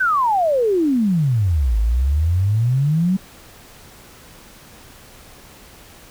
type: exponential two-way sweep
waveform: sine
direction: down then up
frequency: 1568 to 51.91 to 194.3 Hz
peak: -14 dBFS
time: 0-3.17 s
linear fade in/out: 10 ms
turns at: 1.78 s
effects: pink hiss -44 dBFS RMS until 6.1 s